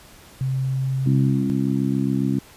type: tone with pitch glide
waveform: sine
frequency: 132.1 to 132.94 Hz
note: C3 to C3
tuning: +17 to +28 cents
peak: -20 dBFS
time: 0.41-1.5 s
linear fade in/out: 0 ms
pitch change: +11 cents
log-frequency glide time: 0.53-0.98 s
type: harmonic tone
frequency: 67.2 Hz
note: C2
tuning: 47 cents sharp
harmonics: 2 / 3 / 4 / 5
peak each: -24 / -23 / -23 / -30 dBFS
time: 1.06-2.39 s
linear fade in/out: 5 ms
effects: pink hiss -47 dBFS RMS until 2.56 s + resampled to 32000 Hz